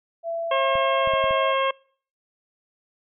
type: tone with pitch glide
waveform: sine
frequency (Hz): 669 to 642.5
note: E5 to E5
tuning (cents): +25 to -45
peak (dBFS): -25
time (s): 0.23-1.55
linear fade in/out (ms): 50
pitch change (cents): -70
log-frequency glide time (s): 1.02-1.11
type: harmonic tone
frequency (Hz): 538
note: C5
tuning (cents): +48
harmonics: 1 / 2 / 3 / 4 / 5 / 6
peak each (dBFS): -23 / -23 / -33 / -32 / -33 / -32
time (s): 0.51-1.71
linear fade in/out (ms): 5
type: clicks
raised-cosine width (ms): 5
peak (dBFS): -26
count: 5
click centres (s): 0.755 / 1.074 / 1.137 / 1.241 / 1.309
effects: noise-tail reverb RT60 0.5 s tail -26 dB re dry